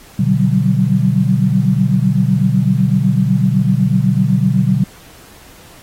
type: chord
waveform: sine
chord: G major seventh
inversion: first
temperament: equal with one note detuned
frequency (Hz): 123.47 / 146.83 / 185 / 192.96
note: B2 / D3 / F#3 / G3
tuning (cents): 0 / 0 / 0 / -27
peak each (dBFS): -16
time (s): 0.19-4.84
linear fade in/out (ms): 5
effects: pink hiss -42 dBFS RMS until 5.82 s + AAC 48 kbps